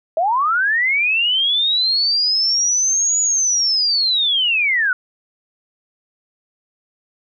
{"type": "linear two-way sweep", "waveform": "sine", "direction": "up then down", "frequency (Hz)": [617, 6890, 1427], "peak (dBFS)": -14, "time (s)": [0.17, 4.93], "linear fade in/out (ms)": 2, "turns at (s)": 3.2, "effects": []}